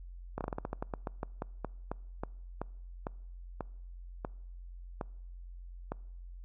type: slowing click train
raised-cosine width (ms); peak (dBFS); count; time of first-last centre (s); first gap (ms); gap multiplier
1; -21; 22; 0.38-5.92; 28; 1.19
effects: noise-tail reverb RT60 0.8 s tail -25 dB re dry + added 44 Hz sine -44 dBFS peak until 6.44 s